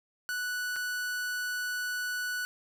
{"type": "tone with dropouts", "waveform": "45% pulse", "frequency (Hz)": 1480, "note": "F#6", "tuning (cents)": 0, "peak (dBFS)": -31, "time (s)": [0.29, 2.45], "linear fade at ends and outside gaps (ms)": 0, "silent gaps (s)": [0.76, 0.764], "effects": []}